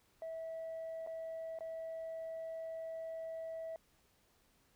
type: tone with dropouts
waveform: sine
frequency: 651 Hz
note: E5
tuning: 22 cents flat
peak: -39 dBFS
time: 0.22-3.76 s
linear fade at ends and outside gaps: 1 ms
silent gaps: 1.064-1.072 / 1.588-1.607 s
effects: tanh soft clip ceiling -39 dBFS + pink hiss -72 dBFS RMS until 4.75 s